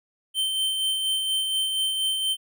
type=tone with tremolo; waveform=square; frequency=3106 Hz; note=G7; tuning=17 cents flat; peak=-22 dBFS; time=0.34-2.37 s; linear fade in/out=50 ms; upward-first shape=sine; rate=4.2 Hz; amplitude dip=35%; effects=none